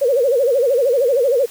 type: tone with vibrato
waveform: sine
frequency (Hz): 514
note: C5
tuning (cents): -31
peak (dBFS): -12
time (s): 0.01-1.46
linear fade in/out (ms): 10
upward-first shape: sine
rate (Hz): 13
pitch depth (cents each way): 180
effects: white hiss -40 dBFS RMS until 1.5 s